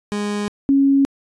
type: tone pair in turn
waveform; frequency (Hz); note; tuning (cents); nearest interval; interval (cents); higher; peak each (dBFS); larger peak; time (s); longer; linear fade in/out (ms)
30% pulse / sine; 206.4 / 275.5; G#3 / C#4; -10 / -11; perfect fourth; 499; second; -18 / -11; second; 0.12-0.48 / 0.69-1.05; neither; 0
effects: resampled to 22050 Hz